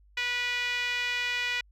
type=tone with band-pass filter; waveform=5% pulse; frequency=488.8 Hz; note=B4; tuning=18 cents flat; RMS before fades=-30 dBFS; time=0.17-1.61 s; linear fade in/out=5 ms; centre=2200 Hz; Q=2.5; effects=added 50 Hz sine -56 dBFS peak until 1.71 s